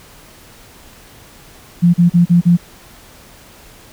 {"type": "tone bursts", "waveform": "sine", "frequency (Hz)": 173.5, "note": "F3", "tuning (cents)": -11, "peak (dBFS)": -6, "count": 5, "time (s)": [1.82, 2.572], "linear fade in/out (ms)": 20, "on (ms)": 120, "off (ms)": 38, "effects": ["pink hiss -42 dBFS RMS until 3.92 s"]}